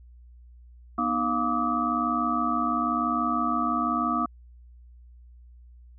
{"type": "tone cluster", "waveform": "sine", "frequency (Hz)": [242.6, 308.7, 703, 1163, 1264], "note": ["B3", "D#4", "F5", "D6", "D#6"], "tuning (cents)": [-31, -14, 11, -17, 27], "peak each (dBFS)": [-29, -32, -32, -27, -29], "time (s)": [0.98, 4.26], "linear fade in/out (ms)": 5, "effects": ["added 60 Hz sine -47 dBFS peak until 5.98 s"]}